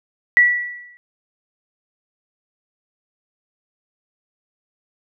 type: tone with exponential decay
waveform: sine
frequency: 1949 Hz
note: B6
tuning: 23 cents flat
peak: -6 dBFS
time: 0.37-0.97 s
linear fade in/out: 0 ms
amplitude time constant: 130 ms
effects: none